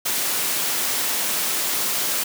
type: high-pass noise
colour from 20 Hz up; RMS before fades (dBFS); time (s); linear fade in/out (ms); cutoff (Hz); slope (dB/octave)
white; -23; 0.05-2.24; 10; 190; 12
effects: none